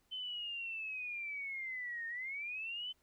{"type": "linear two-way sweep", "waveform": "sine", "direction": "down then up", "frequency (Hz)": [3068, 1825, 3068], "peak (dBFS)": -39, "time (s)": [0.11, 2.93], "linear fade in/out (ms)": 20, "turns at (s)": 2.07, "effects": ["pink hiss -75 dBFS RMS until 3.02 s"]}